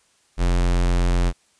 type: tone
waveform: square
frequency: 44 Hz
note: F1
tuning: 14 cents sharp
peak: -17 dBFS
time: 0.37-1.33 s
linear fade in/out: 50 ms
effects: white hiss -61 dBFS RMS until 1.59 s + resampled to 22050 Hz